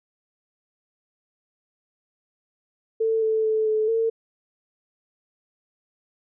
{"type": "tone with pitch steps", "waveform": "sine", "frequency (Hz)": [446.4, 440, 436.9, 433, 452.2], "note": ["A4", "A4", "A4", "A4", "A4"], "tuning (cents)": [25, 0, -12, -28, 47], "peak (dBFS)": -19, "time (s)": [3, 4.1], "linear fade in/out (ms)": 10, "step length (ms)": 220, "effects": []}